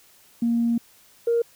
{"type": "tone pair in turn", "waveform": "sine", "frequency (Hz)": [233.9, 467.8], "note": ["A#3", "A#4"], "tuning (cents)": [6, 6], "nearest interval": "octave", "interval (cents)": 1200, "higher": "second", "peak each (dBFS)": [-18, -17], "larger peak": "second", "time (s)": [[0.42, 0.78], [1.27, 1.42]], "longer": "first", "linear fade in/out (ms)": 5, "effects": ["tanh soft clip ceiling -13 dBFS", "white hiss -55 dBFS RMS until 1.55 s"]}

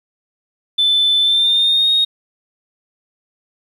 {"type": "tone with pitch glide", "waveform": "sine", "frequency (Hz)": [3520, 3729], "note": ["A7", "A#7"], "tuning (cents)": [0, 0], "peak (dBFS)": -10, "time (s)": [0.78, 2.05], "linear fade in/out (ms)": 10, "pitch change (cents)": 100, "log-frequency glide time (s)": [1.21, 1.91], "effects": ["tanh soft clip ceiling -7 dBFS", "8-bit"]}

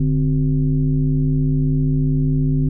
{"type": "tone with frequency modulation", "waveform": "sine", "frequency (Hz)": 146, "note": "D3", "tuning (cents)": -10, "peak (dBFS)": -14, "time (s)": [0, 2.69], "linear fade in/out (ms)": 5, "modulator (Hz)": 115, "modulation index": 0.94, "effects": []}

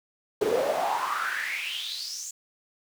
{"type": "noise with high-pass filter sweep", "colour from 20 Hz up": "brown", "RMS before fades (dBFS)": -29, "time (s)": [0.41, 2.31], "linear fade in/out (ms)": 5, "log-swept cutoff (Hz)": [390, 7100], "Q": 7.6, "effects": []}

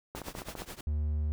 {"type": "noise with tremolo", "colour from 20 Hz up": "pink", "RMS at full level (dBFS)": -40, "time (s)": [0.15, 0.81], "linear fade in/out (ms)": 5, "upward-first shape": "triangle", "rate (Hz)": 9.4, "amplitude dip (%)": 95}
{"type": "click train", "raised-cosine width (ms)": 1, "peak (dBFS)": -25, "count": 8, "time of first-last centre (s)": [0.15, 0.62], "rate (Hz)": 14.9}
{"type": "tone", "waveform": "triangle", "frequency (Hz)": 75.1, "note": "D2", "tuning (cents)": 39, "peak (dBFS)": -26, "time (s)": [0.87, 1.32], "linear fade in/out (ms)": 0}
{"effects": []}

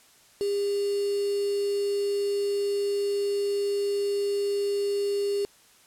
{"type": "tone with quantisation", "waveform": "sine", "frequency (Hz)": 403.1, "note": "G4", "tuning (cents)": 48, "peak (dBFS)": -24, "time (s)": [0.41, 5.45], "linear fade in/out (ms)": 0, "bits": 6, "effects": ["white hiss -57 dBFS RMS until 5.86 s", "low-pass 11000 Hz 12 dB/octave"]}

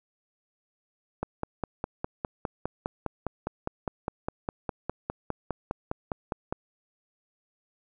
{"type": "click train", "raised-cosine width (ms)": 1, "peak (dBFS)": -15, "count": 27, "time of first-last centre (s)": [1.23, 6.525], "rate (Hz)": 4.91, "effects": []}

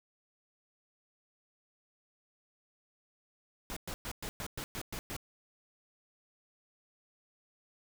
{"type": "noise bursts", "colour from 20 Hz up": "pink", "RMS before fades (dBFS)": -40, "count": 9, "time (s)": [3.7, 5.165], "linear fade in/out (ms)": 0, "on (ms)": 65, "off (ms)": 110, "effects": []}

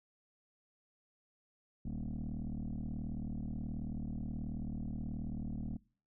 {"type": "tone with frequency modulation", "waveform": "sine", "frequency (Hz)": 123.47, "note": "B2", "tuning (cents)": 0, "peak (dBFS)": -35, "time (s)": [1.85, 5.77], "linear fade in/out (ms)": 5, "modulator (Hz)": 38.6, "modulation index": 3.4, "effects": ["noise-tail reverb RT60 0.4 s tail -22 dB re dry", "tanh soft clip ceiling -35 dBFS"]}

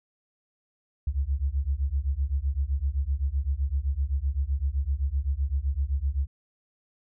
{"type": "beating tone pair", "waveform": "sine", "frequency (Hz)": [65.41, 73.21], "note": ["C2", "D2"], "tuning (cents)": [0, -5], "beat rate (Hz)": 7.8, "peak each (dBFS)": -27, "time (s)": [1.07, 6.27], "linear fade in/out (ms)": 5, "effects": []}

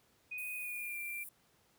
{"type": "tone with pitch glide", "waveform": "sine", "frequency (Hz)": [2489, 2366], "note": ["D#7", "D7"], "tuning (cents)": [0, 12], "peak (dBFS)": -39, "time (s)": [0.31, 1.24], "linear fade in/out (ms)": 10, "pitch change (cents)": -88, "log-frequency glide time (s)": [0.58, 0.99]}
{"type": "high-pass noise", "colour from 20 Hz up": "pink", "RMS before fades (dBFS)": -49, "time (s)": [0.38, 1.29], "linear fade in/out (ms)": 2, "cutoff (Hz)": 9100, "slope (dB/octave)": 48}
{"effects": ["pink hiss -70 dBFS RMS until 1.78 s", "high-pass 80 Hz 12 dB/octave"]}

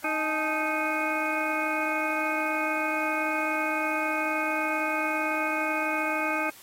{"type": "harmonic tone with a mistuned harmonic", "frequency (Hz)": 311.1, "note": "D#4", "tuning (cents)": 0, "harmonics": [1, 2, 3, 4, 5, 7, 8], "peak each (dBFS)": [-33, -33, -33, -33, -33, -33, -33], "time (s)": [0.04, 6.5], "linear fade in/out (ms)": 5, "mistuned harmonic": 3, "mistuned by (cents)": -130, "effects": ["white hiss -50 dBFS RMS until 6.62 s", "AAC 48 kbps"]}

